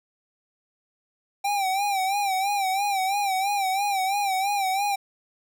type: tone with vibrato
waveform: square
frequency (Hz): 785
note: G5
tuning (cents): +2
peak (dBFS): -23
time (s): 1.44-4.96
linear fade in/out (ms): 10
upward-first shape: sine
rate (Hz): 3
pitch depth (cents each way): 81
effects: none